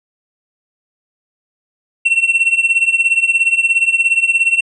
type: tone with tremolo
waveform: triangle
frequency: 2713 Hz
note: E7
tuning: 49 cents sharp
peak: -5 dBFS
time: 2.05-4.61 s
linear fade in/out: 10 ms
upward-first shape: triangle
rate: 17 Hz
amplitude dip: 90%
effects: resampled to 22050 Hz